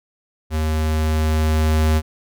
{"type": "tone with level ramp", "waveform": "square", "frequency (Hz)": 78.1, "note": "D#2", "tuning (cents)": 7, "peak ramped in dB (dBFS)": [-19, -14], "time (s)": [0.5, 2.02], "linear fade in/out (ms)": 50, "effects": []}